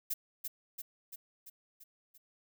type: noise with echo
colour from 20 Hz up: violet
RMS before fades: -34 dBFS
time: 0.1-0.14 s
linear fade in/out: 10 ms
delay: 340 ms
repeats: 6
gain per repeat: -4 dB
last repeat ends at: 2.18 s
effects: none